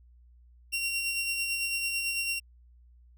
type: tone with tremolo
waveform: sawtooth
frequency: 2748 Hz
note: F7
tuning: 29 cents flat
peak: -24 dBFS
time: 0.72-2.4 s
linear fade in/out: 20 ms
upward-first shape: sine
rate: 9 Hz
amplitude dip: 35%
effects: added 60 Hz sine -54 dBFS peak until 3.17 s